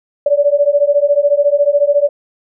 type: beating tone pair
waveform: sine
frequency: 569 / 583 Hz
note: C#5 / D5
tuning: +45 / -13 cents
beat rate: 14 Hz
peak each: -12 dBFS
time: 0.26-2.09 s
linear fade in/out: 5 ms
effects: none